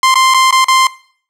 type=tone with dropouts; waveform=sawtooth; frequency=1046.5 Hz; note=C6; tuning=in tune; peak=-3 dBFS; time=0.03-0.87 s; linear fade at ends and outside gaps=2 ms; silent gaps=0.142-0.155 / 0.339-0.344 / 0.509-0.525 / 0.644-0.683 s; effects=noise-tail reverb RT60 0.5 s tail -19 dB re dry + low-pass 9000 Hz 12 dB/octave